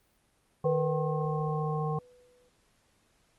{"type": "harmonic tone", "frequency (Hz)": 153.4, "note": "D#3", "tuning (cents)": -24, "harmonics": [1, 3, 5, 7], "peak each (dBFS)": [-30, -35, -37, -38], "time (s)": [0.64, 1.99], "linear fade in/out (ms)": 5}
{"type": "tone with exponential decay", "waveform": "sine", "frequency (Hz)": 495, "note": "B4", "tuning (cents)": 4, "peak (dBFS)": -24, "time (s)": [0.65, 2.49], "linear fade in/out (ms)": 5, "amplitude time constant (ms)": 400}
{"effects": ["pink hiss -69 dBFS RMS until 3.38 s", "Opus 32 kbps"]}